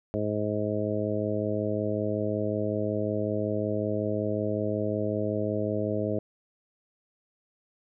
harmonic tone, 105.4 Hz, G#2, 26 cents sharp, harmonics 1 / 2 / 3 / 4 / 5 / 6, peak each -33 / -33 / -33 / -33 / -33 / -33 dBFS, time 0.14-6.19 s, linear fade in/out 0 ms, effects none

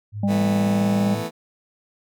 sine tone with pitch glide, 104.6 to 110.82 Hz, G#2 to A2, +13 to +13 cents, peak -27 dBFS, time 0.12-1.25 s, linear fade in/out 50 ms, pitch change +100 cents, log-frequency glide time 0.41-0.9 s
harmonic tone, 200 Hz, G3, 35 cents sharp, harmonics 1 / 3 / 4, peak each -18 / -31 / -34 dBFS, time 0.23-1.15 s, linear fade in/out 5 ms
15% pulse chord, E suspended fourth, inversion none, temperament just, 164.81 / 219.8 / 247.2 Hz, E3 / A3 / B3, 0 / -2 / +2 cents, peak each -24 / -24 / -27 dBFS, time 0.27-1.31 s, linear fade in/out 50 ms
effects none

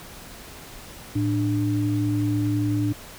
sine tone pair together, 111.06 / 296.5 Hz, A2 / D4, +17 / +17 cents, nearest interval octave + perfect fourth, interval 1700 cents, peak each -23 dBFS, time 1.15-2.93 s, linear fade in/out 10 ms, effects pink hiss -42 dBFS RMS until 3.18 s

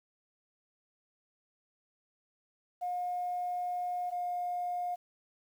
sine tone pair in turn, 716 / 712.1 Hz, F5 / F5, +43 / +33 cents, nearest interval unison, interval 10 cents, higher first, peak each -31 / -31 dBFS, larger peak neither, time 2.81-4.11 / 4.11-4.96 s, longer first, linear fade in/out 20 ms, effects tanh soft clip ceiling -27 dBFS + 10-bit

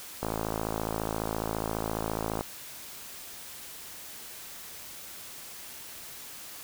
click train, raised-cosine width 1 ms, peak -16 dBFS, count 120, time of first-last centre 0.23-2.409 s, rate 54.6 Hz, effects white hiss -44 dBFS RMS until 6.63 s

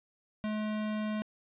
square tone, 213.7 Hz, G#3, 50 cents sharp, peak -32 dBFS, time 0.44-1.22 s, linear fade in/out 0 ms, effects resampled to 8000 Hz + 11-bit

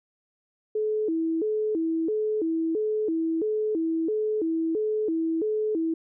sine tone with vibrato, 374 Hz, F#4, 19 cents sharp, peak -23 dBFS, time 0.75-5.94 s, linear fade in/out 5 ms, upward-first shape square, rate 1.5 Hz, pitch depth 240 cents each way, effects none

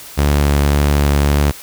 sawtooth tone with vibrato, 72 Hz, D2, 34 cents flat, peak -7 dBFS, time 0.17-1.52 s, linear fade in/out 20 ms, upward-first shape sine, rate 1.8 Hz, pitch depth 12 cents each way, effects white hiss -35 dBFS RMS until 1.62 s

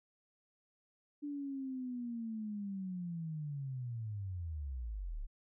sine linear sweep, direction down, 293.7 to 31 Hz, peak -38 dBFS, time 1.22-5.27 s, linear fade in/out 20 ms, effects none

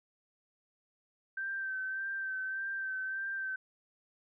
sine tone with vibrato, 1556 Hz, G6, 13 cents flat, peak -34 dBFS, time 1.37-3.56 s, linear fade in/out 5 ms, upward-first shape sine, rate 1.7 Hz, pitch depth 28 cents each way, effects none

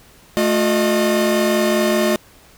45% pulse tone cluster, 219 / 357.4 / 612 Hz, A3 / F4 / D#5, -8 / +40 / -29 cents, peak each -19 dBFS, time 0.37-2.16 s, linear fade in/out 0 ms, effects pink hiss -48 dBFS RMS until 2.57 s

